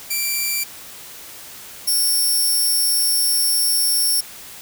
5% pulse tone pair in turn, 2349 / 5459 Hz, D7 / F8, 0 / -40 cents, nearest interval octave + minor third, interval 1460 cents, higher second, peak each -10 dBFS, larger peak neither, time 0.1-0.64 / 1.87-4.21 s, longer second, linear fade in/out 10 ms, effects white hiss -38 dBFS RMS until 4.61 s

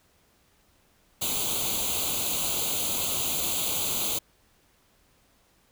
white noise with comb filter, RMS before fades -28 dBFS, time 1.21-4.19 s, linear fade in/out 10 ms, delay 0.28 ms, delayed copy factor +0.9, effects pink hiss -64 dBFS RMS until 5.71 s

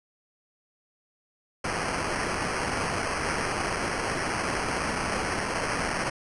blue noise with sample-and-hold, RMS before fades -29 dBFS, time 1.64-6.1 s, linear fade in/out 5 ms, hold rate 3675 Hz, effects resampled to 24000 Hz

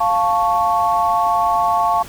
sine chord, F augmented, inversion none, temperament equal, 698.5 / 880 / 1108.7 Hz, F5 / A5 / C#6, 0 / 0 / 0 cents, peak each -18 dBFS, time 0-2.03 s, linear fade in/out 10 ms, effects pink hiss -37 dBFS RMS until 2.08 s

